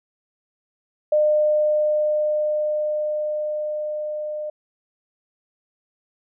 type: tone with level ramp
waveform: sine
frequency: 605 Hz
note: D#5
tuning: 49 cents flat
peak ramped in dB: -14 to -26 dBFS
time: 1.12-4.5 s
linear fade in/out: 5 ms
effects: none